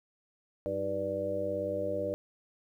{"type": "harmonic tone with a mistuned harmonic", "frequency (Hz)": 98, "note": "G2", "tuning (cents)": 0, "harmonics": [1, 2, 3, 4, 5, 6], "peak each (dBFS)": [-43, -44, -40, -44, -35, -33], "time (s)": [0.66, 2.14], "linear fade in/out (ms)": 0, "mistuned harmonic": 3, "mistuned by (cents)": 100, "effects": ["11-bit"]}